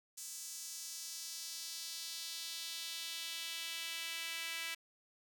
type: tone with high-pass filter sweep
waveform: sawtooth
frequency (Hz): 330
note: E4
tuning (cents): +2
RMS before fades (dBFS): -44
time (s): 0.17-4.75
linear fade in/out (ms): 10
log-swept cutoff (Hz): 6900 to 2300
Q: 1.8
effects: none